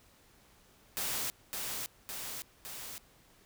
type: noise with echo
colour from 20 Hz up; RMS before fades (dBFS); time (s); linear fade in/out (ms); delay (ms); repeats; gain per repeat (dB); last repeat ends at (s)
white; -35; 0.97-1.3; 0; 560; 3; -3; 2.98
effects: pink hiss -63 dBFS RMS until 3.45 s